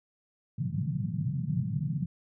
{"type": "band-pass noise", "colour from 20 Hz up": "white", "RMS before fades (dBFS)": -31, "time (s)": [0.58, 2.06], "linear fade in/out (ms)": 5, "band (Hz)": [110, 180], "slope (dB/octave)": 48, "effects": []}